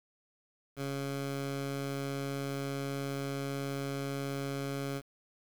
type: tone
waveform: 15% pulse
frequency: 138.59 Hz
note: C#3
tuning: in tune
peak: -28 dBFS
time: 0.76-5.02 s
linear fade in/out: 50 ms
effects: 9-bit